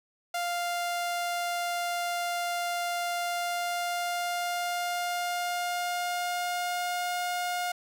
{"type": "tone with pitch glide", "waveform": "sawtooth", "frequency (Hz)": [698.5, 712.8], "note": ["F5", "F5"], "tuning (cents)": [0, 35], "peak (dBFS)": -25, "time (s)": [0.34, 7.72], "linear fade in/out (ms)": 5, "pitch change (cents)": 35, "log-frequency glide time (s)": [3.19, 7.23], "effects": []}